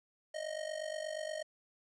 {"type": "tone with amplitude modulation", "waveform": "square", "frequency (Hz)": 622.3, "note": "D#5", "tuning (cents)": 0, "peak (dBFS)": -35, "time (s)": [0.34, 1.43], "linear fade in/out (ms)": 10, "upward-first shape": "sine", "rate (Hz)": 48.4, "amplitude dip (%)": 80, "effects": ["resampled to 22050 Hz", "11-bit"]}